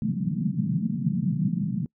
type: band-pass noise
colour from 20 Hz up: pink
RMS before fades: -26 dBFS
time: 0.02-1.86 s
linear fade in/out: 2 ms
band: 140 to 220 Hz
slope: 48 dB/octave
effects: noise-tail reverb RT60 0.1 s tail -25 dB re dry